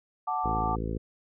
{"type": "chord", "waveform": "sine", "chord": "D major", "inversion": "first", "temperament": "equal", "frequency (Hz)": [740, 880, 1174.7], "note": ["F#5", "A5", "D6"], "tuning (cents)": [0, 0, 0], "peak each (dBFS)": -31, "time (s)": [0.27, 0.76], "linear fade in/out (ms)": 10}
{"type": "harmonic tone", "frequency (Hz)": 55, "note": "A1", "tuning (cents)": 0, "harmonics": [1, 2, 3, 4, 5, 6, 7, 8, 9], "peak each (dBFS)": [-33, -36, -38, -39, -40, -41, -41, -42, -43], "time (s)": [0.44, 0.98], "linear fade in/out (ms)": 10}
{"effects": []}